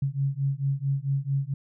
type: beating tone pair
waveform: sine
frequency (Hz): 135.8 / 140.3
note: C#3 / C#3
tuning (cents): -35 / +21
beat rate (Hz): 4.5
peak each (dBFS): -27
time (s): 0.02-1.54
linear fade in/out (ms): 5
effects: none